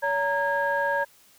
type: tone cluster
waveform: sine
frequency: 566 / 927 / 1636 Hz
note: C#5 / A#5 / G#6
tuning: +36 / -10 / -26 cents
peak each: -26 dBFS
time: 0.02-1.05 s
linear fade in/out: 20 ms
effects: tanh soft clip ceiling -14 dBFS + white hiss -57 dBFS RMS until 1.38 s